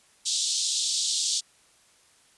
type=band-pass noise; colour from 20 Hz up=pink; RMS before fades=-27 dBFS; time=0.25-1.41 s; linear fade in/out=20 ms; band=3500 to 8600 Hz; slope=48 dB/octave; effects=white hiss -60 dBFS RMS until 2.37 s + resampled to 24000 Hz